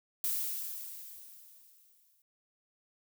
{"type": "noise with exponential decay", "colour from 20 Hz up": "violet", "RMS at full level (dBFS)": -31, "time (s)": [0.24, 2.22], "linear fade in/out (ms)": 1, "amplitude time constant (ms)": 430, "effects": []}